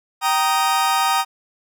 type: chord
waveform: 40% pulse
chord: Eb major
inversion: first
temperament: just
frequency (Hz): 777.8 / 933.4 / 1244.5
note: G5 / Bb5 / Eb6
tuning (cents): -14 / +2 / 0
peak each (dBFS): -20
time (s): 0.21-1.25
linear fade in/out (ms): 50
effects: none